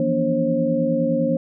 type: tone cluster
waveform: sine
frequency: 163.9 / 173.7 / 239.6 / 290.5 / 536 Hz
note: E3 / F3 / A#3 / D4 / C5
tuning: -10 / -9 / +48 / -19 / +42 cents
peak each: -27 / -28 / -22 / -25 / -21 dBFS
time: 0-1.37 s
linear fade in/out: 2 ms
effects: none